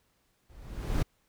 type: noise with level ramp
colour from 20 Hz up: brown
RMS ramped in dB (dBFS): -54 to -24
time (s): 0.49-1.03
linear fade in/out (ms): 10
effects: pink hiss -72 dBFS RMS until 1.28 s